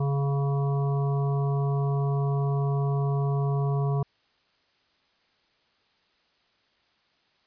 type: harmonic tone with a mistuned harmonic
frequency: 139.7 Hz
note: C#3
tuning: 14 cents sharp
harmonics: 1 / 3 / 5 / 7 / 8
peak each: -23 / -33 / -37 / -40 / -41 dBFS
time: 0-4.03 s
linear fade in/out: 5 ms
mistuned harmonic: 8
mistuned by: +21 cents
effects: white hiss -67 dBFS RMS until 7.46 s + resampled to 11025 Hz